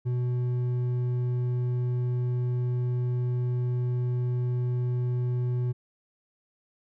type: tone with hard clipping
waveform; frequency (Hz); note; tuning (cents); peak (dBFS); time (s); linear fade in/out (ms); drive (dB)
sine; 123.47; B2; 0; -26; 0.05-5.73; 20; 5
effects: none